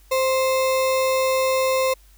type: tone with sample-and-hold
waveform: sine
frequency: 523.3 Hz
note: C5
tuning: in tune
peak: -17 dBFS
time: 0.11-1.94 s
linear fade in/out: 10 ms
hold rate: 1575 Hz
effects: added 49 Hz sine -49 dBFS peak until 2.17 s + white hiss -57 dBFS RMS until 2.17 s